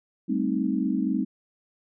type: chord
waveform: sine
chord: A half-diminished seventh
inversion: third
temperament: equal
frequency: 196 / 220 / 261.6 / 311.1 Hz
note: G3 / A3 / C4 / Eb4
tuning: 0 / 0 / 0 / 0 cents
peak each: -28 / -29 / -27 / -29 dBFS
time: 0.28-1.25 s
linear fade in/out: 20 ms
effects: none